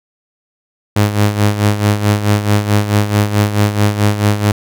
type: tone with tremolo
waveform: sawtooth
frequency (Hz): 103.83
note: G#2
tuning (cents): 0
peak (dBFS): -4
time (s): 0.96-4.52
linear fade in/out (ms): 5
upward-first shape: sine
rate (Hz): 4.6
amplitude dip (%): 70
effects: none